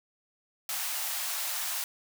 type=high-pass noise; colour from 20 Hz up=white; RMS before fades=-33 dBFS; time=0.69-1.84 s; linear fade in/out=2 ms; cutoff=620 Hz; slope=48 dB/octave; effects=none